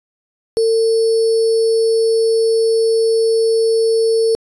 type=tone with sample-and-hold; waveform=sine; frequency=450 Hz; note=A4; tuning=39 cents sharp; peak=-11 dBFS; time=0.57-4.35 s; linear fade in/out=0 ms; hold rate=4900 Hz; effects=resampled to 24000 Hz